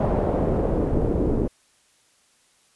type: noise with low-pass filter sweep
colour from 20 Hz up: pink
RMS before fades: -22 dBFS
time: 0-1.48 s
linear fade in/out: 5 ms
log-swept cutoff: 660 to 370 Hz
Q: 1.7
effects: white hiss -61 dBFS RMS until 2.75 s + resampled to 24000 Hz